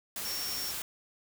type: tone in noise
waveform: sine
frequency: 5490 Hz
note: F8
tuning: 31 cents flat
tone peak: -36 dBFS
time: 0.25-0.71 s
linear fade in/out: 2 ms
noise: white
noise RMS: -37 dBFS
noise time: 0.16-0.82 s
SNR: -2 dB
effects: none